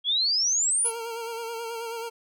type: exponential sweep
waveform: sine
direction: up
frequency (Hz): 3249 to 10710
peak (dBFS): -21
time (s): 0.04-0.92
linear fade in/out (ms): 50
type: tone with vibrato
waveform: 25% pulse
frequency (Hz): 460.4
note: A#4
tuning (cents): -22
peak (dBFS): -28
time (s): 0.84-2.1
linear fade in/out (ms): 20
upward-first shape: sine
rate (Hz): 9.3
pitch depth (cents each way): 39
effects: none